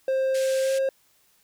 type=tone with pitch glide; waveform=triangle; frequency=529 to 535.5 Hz; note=C5 to C5; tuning=+19 to +40 cents; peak=-19 dBFS; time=0.08-0.89 s; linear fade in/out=2 ms; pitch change=+21 cents; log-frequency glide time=0.62-0.73 s
type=band-pass noise; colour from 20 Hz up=white; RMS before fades=-38 dBFS; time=0.34-0.79 s; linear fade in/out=10 ms; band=1800 to 9500 Hz; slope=24 dB/octave
effects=white hiss -63 dBFS RMS until 1.43 s